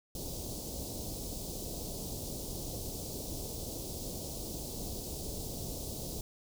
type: band-stop noise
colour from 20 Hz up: pink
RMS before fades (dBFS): -40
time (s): 0.15-6.21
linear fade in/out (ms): 2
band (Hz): 660 to 4300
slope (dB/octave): 24
effects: none